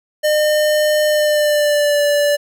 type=tone with pitch glide; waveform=square; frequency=606 to 582.3 Hz; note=D#5 to D5; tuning=-46 to -15 cents; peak=-13 dBFS; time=0.23-2.37 s; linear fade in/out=20 ms; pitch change=-69 cents; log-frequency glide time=1.06-2.01 s; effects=none